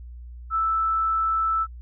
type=tone; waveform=sine; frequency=1318.5 Hz; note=E6; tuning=in tune; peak=-20 dBFS; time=0.5-1.67 s; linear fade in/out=50 ms; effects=added 60 Hz sine -37 dBFS peak until 1.81 s